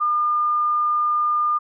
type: tone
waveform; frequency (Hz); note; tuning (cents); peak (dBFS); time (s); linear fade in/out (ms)
sine; 1208; D6; +48; -17; 0-1.59; 20
effects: none